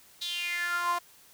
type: tone with high-pass filter sweep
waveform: sawtooth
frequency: 349.2 Hz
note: F4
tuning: in tune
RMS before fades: -31 dBFS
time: 0.21-0.99 s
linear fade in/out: 10 ms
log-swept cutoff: 3900 to 870 Hz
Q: 7
effects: white hiss -57 dBFS RMS until 1.33 s